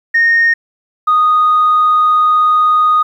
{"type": "tone pair in turn", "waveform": "sine", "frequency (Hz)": [1848, 1239.5], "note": ["A#6", "D#6"], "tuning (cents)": [-16, -7], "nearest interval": "perfect fifth", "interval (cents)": 691, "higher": "first", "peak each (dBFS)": -6, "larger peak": "neither", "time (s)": [[0.14, 0.54], [1.07, 3.03]], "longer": "second", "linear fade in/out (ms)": 10, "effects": ["tanh soft clip ceiling -4 dBFS", "8-bit"]}